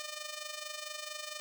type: tone with amplitude modulation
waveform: 5% pulse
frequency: 605 Hz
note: D#5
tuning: 49 cents flat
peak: -26 dBFS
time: 0-1.4 s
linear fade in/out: 0 ms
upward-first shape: sine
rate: 24.4 Hz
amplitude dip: 65%
effects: none